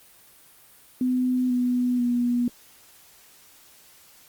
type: tone with pitch steps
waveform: sine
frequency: 252.7 / 247.5 / 242.4 Hz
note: B3 / B3 / B3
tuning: +40 / +4 / -32 cents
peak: -20 dBFS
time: 1.01-2.48 s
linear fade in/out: 2 ms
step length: 490 ms
effects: white hiss -53 dBFS RMS until 4.28 s + Opus 32 kbps